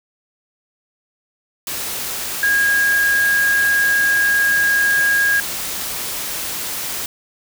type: tone in noise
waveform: sine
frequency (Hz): 1635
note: G#6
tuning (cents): -28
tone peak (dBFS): -13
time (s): 2.43-5.4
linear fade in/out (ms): 2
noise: white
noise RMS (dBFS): -25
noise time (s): 1.67-7.06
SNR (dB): +9
effects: none